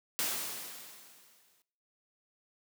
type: noise with exponential decay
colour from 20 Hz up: white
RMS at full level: -31 dBFS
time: 0.19-1.62 s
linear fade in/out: 0 ms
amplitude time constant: 310 ms
effects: noise-tail reverb RT60 0.7 s tail -21 dB re dry + high-pass 150 Hz 12 dB/octave